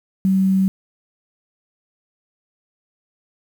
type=tone with quantisation; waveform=sine; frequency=190.8 Hz; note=G3; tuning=47 cents flat; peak=-13 dBFS; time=0.25-0.68 s; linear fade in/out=0 ms; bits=7; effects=none